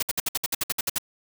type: noise bursts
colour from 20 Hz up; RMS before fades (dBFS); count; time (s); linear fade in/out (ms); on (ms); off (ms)
white; -25; 12; 0-0.984; 5; 27; 60
effects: none